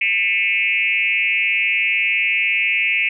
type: tone with frequency modulation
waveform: sine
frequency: 2395 Hz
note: D7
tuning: 33 cents sharp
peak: -15 dBFS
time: 0.01-3.09 s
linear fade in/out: 5 ms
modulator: 198 Hz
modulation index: 1.5
effects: none